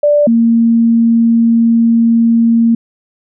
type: tone pair in turn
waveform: sine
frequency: 587.3 / 230.5 Hz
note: D5 / A#3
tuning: 0 / -19 cents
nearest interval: octave + major third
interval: 1619 cents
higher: first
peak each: -6 dBFS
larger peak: neither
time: 0.03-0.27 / 0.27-2.75 s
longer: second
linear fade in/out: 5 ms
effects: none